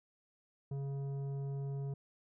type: tone with tanh clipping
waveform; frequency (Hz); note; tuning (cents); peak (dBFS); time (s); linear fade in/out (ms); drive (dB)
sine; 138.6; C#3; 0; -38; 0.71-1.94; 5; 10
effects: none